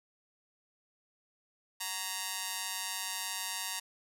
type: tone with amplitude modulation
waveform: 5% pulse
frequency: 932.3 Hz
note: A#5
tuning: in tune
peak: -19 dBFS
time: 1.8-3.8 s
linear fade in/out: 10 ms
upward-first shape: sine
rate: 197 Hz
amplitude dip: 90%
effects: none